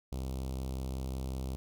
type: tone with notch filter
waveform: sawtooth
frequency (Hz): 65.41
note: C2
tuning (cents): 0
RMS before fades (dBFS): -37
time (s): 0.12-1.56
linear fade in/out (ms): 0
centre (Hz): 1700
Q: 0.54
effects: none